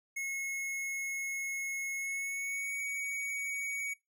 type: tone with pitch glide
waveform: square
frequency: 2177 to 2247 Hz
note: C#7 to C#7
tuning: -32 to +23 cents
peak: -35 dBFS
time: 0.16-3.94 s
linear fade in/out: 10 ms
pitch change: +55 cents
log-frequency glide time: 1.98-2.8 s
effects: noise-tail reverb RT60 0.2 s tail -21 dB re dry